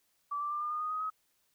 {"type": "tone with pitch steps", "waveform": "sine", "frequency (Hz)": [1158, 1173.5, 1189.2, 1205.1, 1221.2, 1237.5, 1254.1, 1270.9], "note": ["D6", "D6", "D6", "D6", "D#6", "D#6", "D#6", "D#6"], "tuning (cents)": [-25, -2, 21, 44, -33, -10, 13, 36], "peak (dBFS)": -32, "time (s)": [0.31, 1.102], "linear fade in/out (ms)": 10, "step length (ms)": 99, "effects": ["white hiss -74 dBFS RMS until 1.54 s"]}